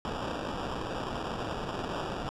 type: noise with sample-and-hold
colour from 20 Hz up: violet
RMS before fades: -35 dBFS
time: 0.05-2.29 s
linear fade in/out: 0 ms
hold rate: 2100 Hz
effects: low-pass 5000 Hz 12 dB/octave